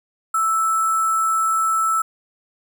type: tone with sample-and-hold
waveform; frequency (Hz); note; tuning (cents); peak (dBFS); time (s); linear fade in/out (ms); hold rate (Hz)
sine; 1318.5; E6; 0; -16; 0.34-2.02; 5; 8820
effects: none